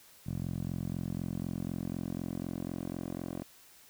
10% pulse tone with band-pass filter sweep, 44 Hz, F1, 14 cents sharp, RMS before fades -37 dBFS, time 0.26-3.43 s, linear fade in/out 10 ms, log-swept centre 140 to 370 Hz, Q 1.2, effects white hiss -58 dBFS RMS until 3.89 s

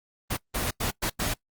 pink noise bursts at uneven times, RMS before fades -28 dBFS, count 5, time 0.3-0.37 / 0.54-0.71 / 0.8-0.91 / 1.02-1.1 / 1.19-1.34 s, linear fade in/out 10 ms, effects noise-tail reverb RT60 0.1 s tail -22 dB re dry + Opus 24 kbps

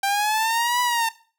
sawtooth linear two-way sweep, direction up then down, 784 to 987.8 to 899 Hz, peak -16 dBFS, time 0.03-1.09 s, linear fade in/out 5 ms, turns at 0.81 s, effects noise-tail reverb RT60 0.4 s tail -18 dB re dry

